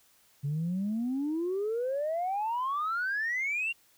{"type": "exponential sweep", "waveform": "sine", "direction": "up", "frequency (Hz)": [138, 2808], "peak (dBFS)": -27, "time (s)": [0.43, 3.73], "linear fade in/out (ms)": 20, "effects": ["tanh soft clip ceiling -25 dBFS", "white hiss -64 dBFS RMS until 3.97 s"]}